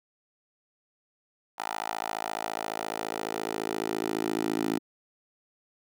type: tone with high-pass filter sweep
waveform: 10% pulse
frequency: 54.5 Hz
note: A1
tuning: 16 cents flat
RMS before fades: -32 dBFS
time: 1.58-4.79 s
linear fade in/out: 10 ms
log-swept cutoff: 860 to 290 Hz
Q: 2.4
effects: none